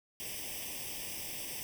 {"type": "noise with comb filter", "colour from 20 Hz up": "white", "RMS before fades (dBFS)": -41, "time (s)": [0.2, 1.63], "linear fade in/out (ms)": 0, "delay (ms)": 0.36, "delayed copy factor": 0.95, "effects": []}